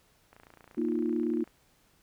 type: click train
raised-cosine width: 0.5 ms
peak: -37 dBFS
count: 34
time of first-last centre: 0.33-1.476 s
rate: 28.8 Hz
type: chord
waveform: sine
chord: Bb suspended fourth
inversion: none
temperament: equal with one note detuned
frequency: 234.7 / 311.1 / 349.2 Hz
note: Bb3 / Eb4 / F4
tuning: +12 / 0 / 0 cents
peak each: -31 dBFS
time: 0.77-1.44 s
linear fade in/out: 10 ms
effects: pink hiss -66 dBFS RMS until 2.02 s